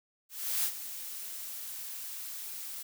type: noise with ADSR envelope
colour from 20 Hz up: blue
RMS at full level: -29 dBFS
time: 0.29-2.83 s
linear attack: 350 ms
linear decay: 70 ms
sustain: -12 dB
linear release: 9 ms
effects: none